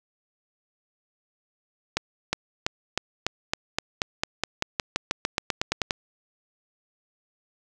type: accelerating click train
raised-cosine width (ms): 0.2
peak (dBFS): -6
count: 21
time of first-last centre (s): 1.97-5.908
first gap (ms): 360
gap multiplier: 0.93
effects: none